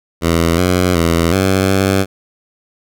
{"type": "tone with pitch steps", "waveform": "10% pulse", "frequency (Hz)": [83.6, 90.7, 83.7, 95.3, 96.4], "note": ["E2", "F#2", "E2", "G2", "G2"], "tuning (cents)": [25, -34, 27, -48, -28], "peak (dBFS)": -3, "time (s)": [0.21, 2.06], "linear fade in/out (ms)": 50, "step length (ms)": 370, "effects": []}